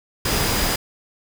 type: tone in noise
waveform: sine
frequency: 4932 Hz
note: D#8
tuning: 16 cents flat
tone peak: -30 dBFS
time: 0.25-0.76 s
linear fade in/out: 5 ms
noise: pink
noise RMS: -21 dBFS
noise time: 0.25-0.76 s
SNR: -12 dB
effects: none